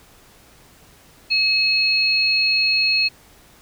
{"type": "tone pair together", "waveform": "sine", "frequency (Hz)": [2565, 4306], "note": ["E7", "C8"], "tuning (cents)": [-48, 49], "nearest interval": "major sixth", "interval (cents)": 897, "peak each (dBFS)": -18, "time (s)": [1.3, 3.09], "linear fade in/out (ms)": 20, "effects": ["pink hiss -50 dBFS RMS until 3.61 s"]}